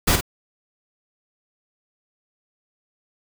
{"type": "noise with echo", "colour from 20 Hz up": "pink", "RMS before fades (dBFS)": -17, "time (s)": [0.07, 0.16], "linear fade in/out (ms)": 10, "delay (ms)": 51, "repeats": 1, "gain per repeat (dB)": -7, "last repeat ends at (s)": 0.211, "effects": []}